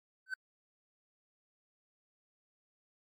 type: tone with exponential growth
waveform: triangle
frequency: 1527 Hz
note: G6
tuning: 46 cents flat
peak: -29 dBFS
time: 0.26-0.34 s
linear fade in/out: 5 ms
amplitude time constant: 16 ms
effects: AAC 64 kbps